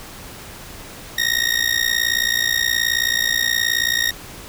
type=tone with amplitude modulation; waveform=20% pulse; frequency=1864.7 Hz; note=A#6; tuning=in tune; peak=-8 dBFS; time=1.18-4.11 s; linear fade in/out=5 ms; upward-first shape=sine; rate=58.8 Hz; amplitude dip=90%; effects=pink hiss -37 dBFS RMS until 4.48 s